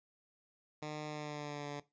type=tone with pitch glide; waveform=10% pulse; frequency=151.5 to 144.91 Hz; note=D#3 to D3; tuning=-46 to -23 cents; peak=-32 dBFS; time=0.82-1.8 s; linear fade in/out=5 ms; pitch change=-77 cents; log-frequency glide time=1.07-1.67 s; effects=noise-tail reverb RT60 0.2 s tail -17 dB re dry + resampled to 16000 Hz